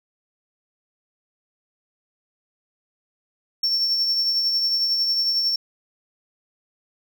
triangle tone with tremolo, 5440 Hz, F8, 46 cents flat, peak -16 dBFS, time 3.63-5.56 s, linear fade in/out 5 ms, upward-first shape triangle, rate 11 Hz, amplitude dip 40%, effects none

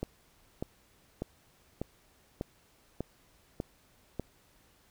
click train, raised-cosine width 2 ms, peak -20 dBFS, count 8, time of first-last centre 0.03-4.197 s, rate 1.68 Hz, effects pink hiss -65 dBFS RMS until 4.9 s

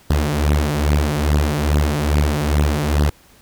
sawtooth beating tone pair, 72.7 / 75.1 Hz, D2 / D2, -17 / +39 cents, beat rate 2.4 Hz, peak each -14 dBFS, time 0.1-3.1 s, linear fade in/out 5 ms, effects pink hiss -50 dBFS RMS until 3.41 s

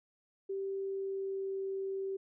sine tone with pitch glide, 389.8 to 387.3 Hz, G4 to G4, -10 to -21 cents, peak -34 dBFS, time 0.49-2.17 s, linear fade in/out 10 ms, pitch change -11 cents, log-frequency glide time 0.76-1.6 s, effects none

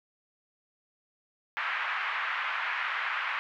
pink band-pass noise, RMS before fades -32 dBFS, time 1.57-3.39 s, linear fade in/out 0 ms, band 1100 to 2400 Hz, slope 24 dB/octave, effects none

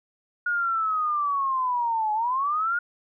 sine linear two-way sweep, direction down then up, 1444 to 841 to 1444 Hz, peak -22 dBFS, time 0.46-2.79 s, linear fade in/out 5 ms, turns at 2.13 s, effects none

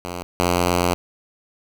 5% pulse tone pair in turn, 88.3 / 88.3 Hz, F2 / F2, +20 / +20 cents, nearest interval unison, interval 0 cents, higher neither, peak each -17 / -6 dBFS, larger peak second, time 0.05-0.23 / 0.4-0.94 s, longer second, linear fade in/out 0 ms, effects none

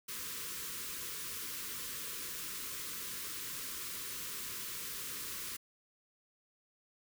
white band-stop noise, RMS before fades -42 dBFS, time 0.08-5.57 s, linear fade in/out 10 ms, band 530 to 980 Hz, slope 96 dB/octave, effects none

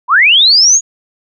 sine linear sweep, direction up, 911 to 6810 Hz, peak -4 dBFS, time 0.08-0.81 s, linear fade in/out 50 ms, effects none

